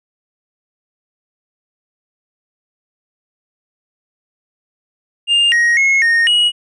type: tone with pitch steps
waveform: triangle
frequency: 2809 / 1883 / 2170 / 1848 / 2904 Hz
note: F7 / A#6 / C#7 / A#6 / F#7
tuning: +9 / +17 / -37 / -16 / -33 cents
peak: -8 dBFS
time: 5.27-6.52 s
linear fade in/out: 50 ms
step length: 250 ms
effects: resampled to 22050 Hz